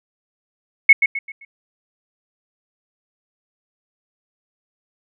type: tone with echo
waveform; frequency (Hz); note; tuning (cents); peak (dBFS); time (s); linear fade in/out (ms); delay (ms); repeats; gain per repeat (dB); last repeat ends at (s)
sine; 2194; C#7; -18; -3; 0.89-0.93; 5; 130; 4; -9; 1.45
effects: none